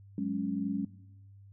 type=chord; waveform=sine; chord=F# suspended second; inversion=none; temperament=equal; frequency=185 / 207.7 / 277.2 Hz; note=F#3 / G#3 / C#4; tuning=0 / 0 / 0 cents; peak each=-36 / -33 / -34 dBFS; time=0.18-0.85 s; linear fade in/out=2 ms; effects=noise-tail reverb RT60 1.0 s tail -20 dB re dry + added 99 Hz sine -51 dBFS peak until 1.52 s